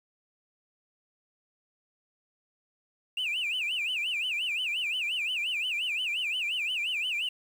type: tone with vibrato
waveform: sine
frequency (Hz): 2674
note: E7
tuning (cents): +24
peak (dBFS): -26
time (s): 3.17-7.29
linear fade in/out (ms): 5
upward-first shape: sine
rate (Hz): 5.7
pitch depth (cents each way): 230
effects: tanh soft clip ceiling -26 dBFS + 9-bit